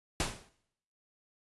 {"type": "noise with exponential decay", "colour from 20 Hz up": "pink", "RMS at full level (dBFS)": -28, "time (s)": [0.2, 0.49], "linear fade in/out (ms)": 1, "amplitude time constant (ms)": 63, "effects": ["noise-tail reverb RT60 0.7 s tail -18 dB re dry", "resampled to 24000 Hz"]}